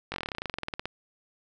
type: slowing click train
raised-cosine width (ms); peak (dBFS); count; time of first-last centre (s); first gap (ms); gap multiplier
0.3; -16; 21; 0.12-0.856; 20; 1.06
effects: none